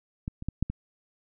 clicks, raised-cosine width 5 ms, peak -19 / -25 / -17 / -12 / -19 dBFS, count 5, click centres 0.279 / 0.424 / 0.486 / 0.626 / 0.7 s, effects none

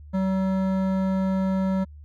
sine tone with hard clipping, 190 Hz, F#3, 46 cents sharp, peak -23 dBFS, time 0.13-1.85 s, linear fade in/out 20 ms, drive 13 dB, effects added 74 Hz sine -41 dBFS peak until 2.04 s

